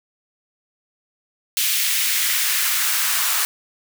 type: noise with high-pass filter sweep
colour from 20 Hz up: white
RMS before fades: -20 dBFS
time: 1.57-3.45 s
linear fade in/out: 0 ms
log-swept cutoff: 2600 to 1100 Hz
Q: 1.5
effects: none